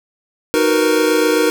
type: chord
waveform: square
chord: B major seventh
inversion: first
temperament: equal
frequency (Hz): 311.1 / 370 / 466.2 / 493.9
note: D#4 / F#4 / A#4 / B4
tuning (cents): 0 / 0 / 0 / 0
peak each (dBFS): -18 / -21 / -16 / -22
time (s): 0.54-1.5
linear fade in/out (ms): 0
effects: none